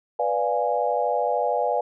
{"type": "chord", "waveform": "sine", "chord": "B diminished seventh", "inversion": "none", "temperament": "equal", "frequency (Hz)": [493.9, 587.3, 698.5, 830.6], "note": ["B4", "D5", "F5", "Ab5"], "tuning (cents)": [0, 0, 0, 0], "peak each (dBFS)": -26, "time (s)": [0.19, 1.81], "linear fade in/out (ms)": 5, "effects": []}